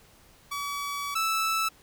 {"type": "tone pair in turn", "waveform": "sawtooth", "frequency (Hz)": [1140, 1315.1], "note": ["C#6", "E6"], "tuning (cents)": [48, -4], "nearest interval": "major second", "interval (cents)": 248, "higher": "second", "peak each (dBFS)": [-27, -21], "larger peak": "second", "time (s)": [[0.51, 1.15], [1.15, 1.69]], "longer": "first", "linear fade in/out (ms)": 10, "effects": ["pink hiss -57 dBFS RMS until 1.82 s"]}